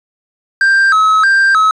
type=tone with vibrato; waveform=triangle; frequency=1426 Hz; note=F6; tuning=36 cents sharp; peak=-5 dBFS; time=0.61-1.71 s; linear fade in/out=2 ms; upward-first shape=square; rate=1.6 Hz; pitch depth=180 cents each way; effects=resampled to 22050 Hz + 7-bit